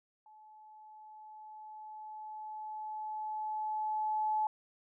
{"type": "tone with level ramp", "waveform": "sine", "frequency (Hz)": 860, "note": "A5", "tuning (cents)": -40, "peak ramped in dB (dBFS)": [-55, -28], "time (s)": [0.26, 4.47], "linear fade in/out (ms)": 2, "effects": []}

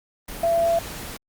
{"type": "tone in noise", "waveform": "sine", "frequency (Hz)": 673, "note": "E5", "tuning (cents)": 36, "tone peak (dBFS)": -17, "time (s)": [0.43, 0.79], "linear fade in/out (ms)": 5, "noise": "pink", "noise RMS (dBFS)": -35, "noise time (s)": [0.28, 1.17], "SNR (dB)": 15, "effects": ["Opus 32 kbps"]}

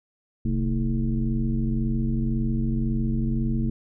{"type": "tone with frequency modulation", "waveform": "sine", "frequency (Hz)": 130.5, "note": "C3", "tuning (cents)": -4, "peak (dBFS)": -21, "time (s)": [0.45, 3.7], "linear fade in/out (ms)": 5, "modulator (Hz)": 94.3, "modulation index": 1.5, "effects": []}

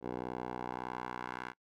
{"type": "tone with band-pass filter sweep", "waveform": "10% pulse", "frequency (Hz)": 61.74, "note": "B1", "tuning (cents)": 0, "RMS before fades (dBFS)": -41, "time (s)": [0.01, 1.54], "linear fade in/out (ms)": 50, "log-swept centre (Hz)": [520, 1400], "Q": 1.6, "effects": ["noise-tail reverb RT60 0.1 s tail -26 dB re dry"]}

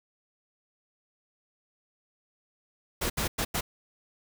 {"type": "noise bursts at uneven times", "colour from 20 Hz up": "pink", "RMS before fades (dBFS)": -29, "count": 4, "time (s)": [[3.01, 3.1], [3.17, 3.28], [3.38, 3.45], [3.54, 3.61]], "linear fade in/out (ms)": 10, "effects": []}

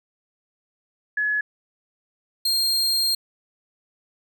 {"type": "tone pair in turn", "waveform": ["sine", "40% pulse"], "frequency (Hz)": [1698, 4210], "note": ["G#6", "C8"], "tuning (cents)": [38, 10], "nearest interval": "octave + major third", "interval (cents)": 1572, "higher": "second", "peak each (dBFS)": [-20, -18], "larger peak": "second", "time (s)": [[1.17, 1.41], [2.45, 3.15]], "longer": "second", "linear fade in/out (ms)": 5, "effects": []}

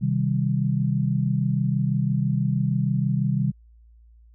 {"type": "chord", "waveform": "sine", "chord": "C minor", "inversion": "none", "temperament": "just", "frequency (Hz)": [130.81, 156.98, 196.22], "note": ["C3", "Eb3", "G3"], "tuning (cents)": [0, 16, 2], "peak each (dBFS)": [-23, -25, -25], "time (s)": [0.01, 3.52], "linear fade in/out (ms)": 20, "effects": ["added 57 Hz sine -49 dBFS peak until 4.34 s"]}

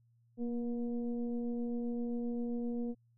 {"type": "tone with frequency modulation", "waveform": "sine", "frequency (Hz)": 237.2, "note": "A#3", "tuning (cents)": 30, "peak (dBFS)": -33, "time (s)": [0.37, 2.95], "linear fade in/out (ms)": 50, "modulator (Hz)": 241, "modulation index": 0.76, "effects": ["added 117 Hz sine -66 dBFS peak until 3.17 s"]}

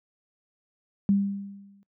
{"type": "tone with exponential decay", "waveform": "sine", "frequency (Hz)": 199, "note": "G3", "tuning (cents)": 26, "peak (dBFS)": -16, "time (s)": [1.09, 1.83], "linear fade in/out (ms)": 0, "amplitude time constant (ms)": 160, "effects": ["noise-tail reverb RT60 0.1 s tail -24 dB re dry", "high-pass 100 Hz 12 dB/octave"]}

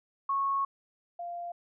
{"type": "tone pair in turn", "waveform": "sine", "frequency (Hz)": [1100, 694.6], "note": ["C#6", "F5"], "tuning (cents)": [-14, -10], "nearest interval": "minor sixth", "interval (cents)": 796, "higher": "first", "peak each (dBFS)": [-26, -35], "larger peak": "first", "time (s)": [[0.29, 0.65], [1.19, 1.52]], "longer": "first", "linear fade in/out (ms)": 5, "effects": []}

